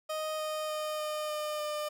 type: tone with pitch steps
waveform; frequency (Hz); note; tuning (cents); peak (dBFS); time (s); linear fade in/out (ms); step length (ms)
30% pulse; 622.3 / 618 / 613.7 / 609.5 / 605.3 / 601.1; D#5 / D#5 / D#5 / D#5 / D#5 / D5; 0 / -12 / -24 / -36 / -48 / +40; -30; 0.09-1.89; 10; 300
effects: 11-bit